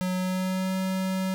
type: tone with pitch glide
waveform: square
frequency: 183.8 to 188.53 Hz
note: F#3 to F#3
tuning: -11 to +33 cents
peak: -26 dBFS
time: 0.01-1.34 s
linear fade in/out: 0 ms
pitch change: +44 cents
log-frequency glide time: 0.13-0.76 s
effects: none